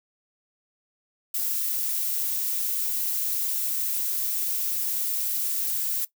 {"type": "noise", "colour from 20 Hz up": "violet", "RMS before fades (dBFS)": -27, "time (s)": [1.34, 6.05], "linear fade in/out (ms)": 5, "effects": ["noise-tail reverb RT60 0.1 s tail -17 dB re dry"]}